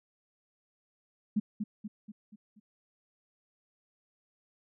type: tone with echo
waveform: sine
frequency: 210.8 Hz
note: G#3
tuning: 26 cents sharp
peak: -24 dBFS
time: 1.36-1.4 s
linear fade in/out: 10 ms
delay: 240 ms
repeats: 5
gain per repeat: -6 dB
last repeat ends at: 2.6 s
effects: none